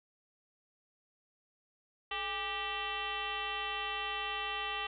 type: tone with frequency modulation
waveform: sine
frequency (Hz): 1944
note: B6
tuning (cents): -28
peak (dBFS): -34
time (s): 2.11-4.87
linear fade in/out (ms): 5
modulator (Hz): 379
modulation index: 3.5
effects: none